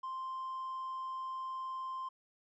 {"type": "tone", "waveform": "triangle", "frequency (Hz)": 1046.5, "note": "C6", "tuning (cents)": 0, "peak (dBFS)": -35, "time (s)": [0.03, 2.09], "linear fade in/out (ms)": 10, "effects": ["tanh soft clip ceiling -33 dBFS", "resampled to 16000 Hz"]}